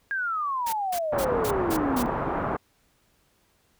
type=exponential sweep; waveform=sine; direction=down; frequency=1643 to 233.1 Hz; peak=-25 dBFS; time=0.11-2.06 s; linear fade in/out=0 ms
type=noise bursts; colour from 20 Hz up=white; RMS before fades=-34 dBFS; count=6; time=0.66-2.03 s; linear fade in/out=10 ms; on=70 ms; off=190 ms
type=low-pass noise; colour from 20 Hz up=white; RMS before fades=-28 dBFS; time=1.12-2.57 s; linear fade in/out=10 ms; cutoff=1200 Hz; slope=24 dB/octave
effects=pink hiss -66 dBFS RMS until 3.79 s

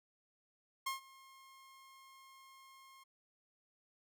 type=tone with ADSR envelope; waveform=sawtooth; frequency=1071 Hz; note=C6; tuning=40 cents sharp; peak=-31 dBFS; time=0.86-3.04 s; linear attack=9 ms; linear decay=130 ms; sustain=-23 dB; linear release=12 ms; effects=none

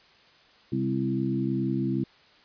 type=harmonic tone with a mistuned harmonic; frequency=66.4 Hz; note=C2; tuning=26 cents sharp; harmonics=2 / 3 / 4 / 5; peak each=-30 / -30 / -30 / -30 dBFS; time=0.72-2.04 s; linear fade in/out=5 ms; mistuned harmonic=4; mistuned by=-26 cents; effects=white hiss -57 dBFS RMS until 2.44 s + resampled to 11025 Hz

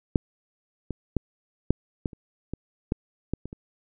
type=clicks; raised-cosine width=3 ms; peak=-6 / -17 / -10 / -6 / -14 / -30 / -18 / -11 / -13 / -22 / -25 dBFS; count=11; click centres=0.158 / 0.907 / 1.167 / 1.706 / 2.058 / 2.132 / 2.536 / 2.921 / 3.336 / 3.456 / 3.529 s; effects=none

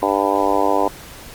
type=harmonic tone; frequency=99.3 Hz; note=G2; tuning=23 cents sharp; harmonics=3 / 4 / 5 / 6 / 7 / 8 / 9 / 10; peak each=-23 / -23 / -23 / -23 / -23 / -23 / -23 / -23 dBFS; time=0.02-0.88 s; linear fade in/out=5 ms; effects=pink hiss -38 dBFS RMS until 1.34 s + Opus 48 kbps

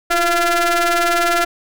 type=ring-modulated tone; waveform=sawtooth; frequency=340 Hz; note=F4; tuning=46 cents flat; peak=-7 dBFS; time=0.1-1.45 s; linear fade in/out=10 ms; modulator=1030 Hz; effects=none

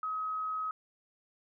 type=tone; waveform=sine; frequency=1271 Hz; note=D#6; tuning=36 cents sharp; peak=-32 dBFS; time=0.03-0.71 s; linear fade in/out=2 ms; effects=none

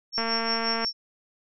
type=tone with tremolo; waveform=sine; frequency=5460 Hz; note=F8; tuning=40 cents flat; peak=-24 dBFS; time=0.12-0.93 s; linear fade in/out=50 ms; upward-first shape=sine; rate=5.6 Hz; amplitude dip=75%
type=click train; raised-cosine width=0.5 ms; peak=-15 dBFS; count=153; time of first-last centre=0.18-0.847 s; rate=228 Hz
effects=none

